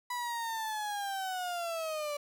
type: linear sweep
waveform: 35% pulse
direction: down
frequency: 987.8 to 577 Hz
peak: -32 dBFS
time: 0.1-2.17 s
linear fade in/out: 5 ms
effects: none

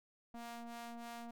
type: ring-modulated tone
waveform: sawtooth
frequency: 235.3 Hz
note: A#3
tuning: 16 cents sharp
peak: -39 dBFS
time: 0.34-1.31 s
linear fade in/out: 5 ms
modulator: 469 Hz
effects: none

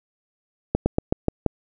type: slowing click train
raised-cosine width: 2 ms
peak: -5 dBFS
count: 6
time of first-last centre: 0.75-1.463 s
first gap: 110 ms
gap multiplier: 1.13
effects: none

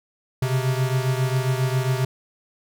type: beating tone pair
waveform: square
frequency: 127.9 / 135.3 Hz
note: C3 / C#3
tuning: -39 / -42 cents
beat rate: 7.4 Hz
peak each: -22 / -26 dBFS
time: 0.42-2.05 s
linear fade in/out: 5 ms
effects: none

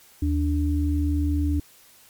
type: tone pair together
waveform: sine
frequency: 77.3 / 291.8 Hz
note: D#2 / D4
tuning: -11 / -11 cents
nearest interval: octave + major seventh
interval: 2300 cents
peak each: -21 / -25 dBFS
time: 0.22-1.6 s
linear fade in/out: 5 ms
effects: white hiss -53 dBFS RMS until 2.09 s + MP3 96 kbps

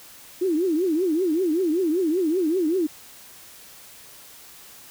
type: tone with vibrato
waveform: sine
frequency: 340.5 Hz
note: F4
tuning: 44 cents flat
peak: -19 dBFS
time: 0.41-2.87 s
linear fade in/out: 10 ms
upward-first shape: triangle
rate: 5.2 Hz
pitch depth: 250 cents each way
effects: white hiss -46 dBFS RMS until 4.9 s

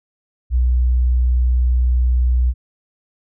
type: tone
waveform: sine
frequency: 61.74 Hz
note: B1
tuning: in tune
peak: -12 dBFS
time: 0.5-2.54 s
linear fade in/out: 50 ms
effects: none

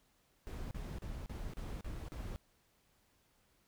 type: noise bursts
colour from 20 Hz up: brown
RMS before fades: -43 dBFS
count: 7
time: 0.47-2.36 s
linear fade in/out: 0 ms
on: 240 ms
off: 35 ms
effects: pink hiss -73 dBFS RMS until 3.67 s

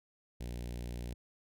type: tone with notch filter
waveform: sawtooth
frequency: 60 Hz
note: B1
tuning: 49 cents flat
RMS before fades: -41 dBFS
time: 0.4-1.14 s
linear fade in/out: 10 ms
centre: 1200 Hz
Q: 0.72
effects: none

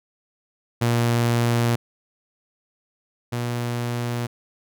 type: tone pair in turn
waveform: sawtooth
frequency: 118.3 / 119.88 Hz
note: A#2 / A#2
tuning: +26 / +49 cents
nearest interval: unison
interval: 23 cents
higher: second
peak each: -14 / -20 dBFS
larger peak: first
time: 0.81-1.76 / 3.32-4.27 s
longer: neither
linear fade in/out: 10 ms
effects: none

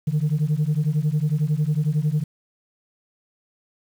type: beating tone pair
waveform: sine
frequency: 146.2 / 157.2 Hz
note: D3 / D#3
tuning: -7 / +18 cents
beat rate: 11 Hz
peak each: -20 dBFS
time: 0.07-2.24 s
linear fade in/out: 10 ms
effects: tanh soft clip ceiling -15 dBFS + 8-bit

